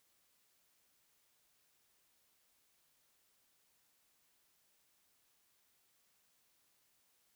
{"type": "silence", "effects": ["white hiss -75 dBFS RMS until 7.35 s"]}